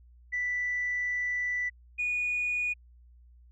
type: tone pair in turn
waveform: sine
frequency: 1975.5 / 2458 Hz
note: B6 / D#7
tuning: 0 / -22 cents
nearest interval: major third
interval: 378 cents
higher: second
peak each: -27 / -26 dBFS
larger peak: second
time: 0.32-1.7 / 1.98-2.74 s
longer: first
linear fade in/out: 20 ms
effects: tanh soft clip ceiling -23 dBFS + added 60 Hz sine -53 dBFS peak until 3.51 s

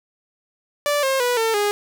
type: tone with pitch steps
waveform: sawtooth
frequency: 583 / 534.6 / 490.2 / 449.6 / 412.2 Hz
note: D5 / C5 / B4 / A4 / G#4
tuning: -13 / +37 / -13 / +37 / -13 cents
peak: -14 dBFS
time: 0.86-1.71 s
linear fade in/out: 0 ms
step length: 170 ms
effects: none

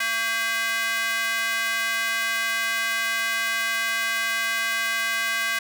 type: tone with high-pass filter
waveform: square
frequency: 226.8 Hz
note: A#3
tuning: 47 cents flat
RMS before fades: -25 dBFS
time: 0-5.59 s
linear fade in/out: 5 ms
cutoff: 1700 Hz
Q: 2.4
effects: none

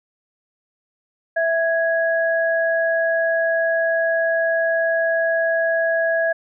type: tone pair together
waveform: sine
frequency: 659.2 / 1661.2 Hz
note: E5 / G#6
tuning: 0 / 0 cents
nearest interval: octave + major third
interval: 1600 cents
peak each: -18 / -21 dBFS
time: 1.36-6.33 s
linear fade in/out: 10 ms
effects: none

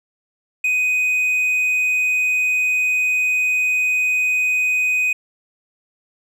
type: tone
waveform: triangle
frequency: 2500 Hz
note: D#7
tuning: 8 cents sharp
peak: -14 dBFS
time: 0.64-5.13 s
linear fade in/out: 5 ms
effects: none

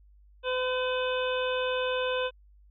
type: harmonic tone with a mistuned harmonic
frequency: 508 Hz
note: B4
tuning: 49 cents sharp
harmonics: 1 / 2 / 3 / 5 / 6 / 7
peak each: -28 / -35 / -36 / -37 / -39 / -39 dBFS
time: 0.43-2.31 s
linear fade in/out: 50 ms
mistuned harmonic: 6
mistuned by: -31 cents
effects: added 50 Hz sine -54 dBFS peak until 2.7 s

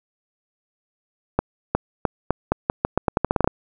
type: accelerating click train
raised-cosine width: 1 ms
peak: -3 dBFS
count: 16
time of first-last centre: 1.39-3.475 s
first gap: 360 ms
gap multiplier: 0.84
effects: none

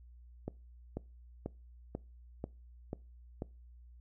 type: click train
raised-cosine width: 2 ms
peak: -24 dBFS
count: 7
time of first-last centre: 0.48-3.421 s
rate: 2.04 Hz
effects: noise-tail reverb RT60 0.3 s tail -23 dB re dry + added 60 Hz sine -53 dBFS peak until 4 s

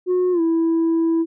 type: tone with pitch glide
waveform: sine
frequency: 363.3 to 329.3 Hz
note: F#4 to E4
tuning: -32 to -2 cents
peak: -13 dBFS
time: 0.06-1.26 s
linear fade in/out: 50 ms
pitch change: -170 cents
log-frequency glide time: 0.32-0.41 s
effects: tanh soft clip ceiling -14 dBFS

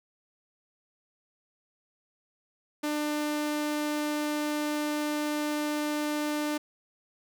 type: tone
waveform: sawtooth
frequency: 298.7 Hz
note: D4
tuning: 29 cents sharp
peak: -24 dBFS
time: 2.83-6.58 s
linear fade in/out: 10 ms
effects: none

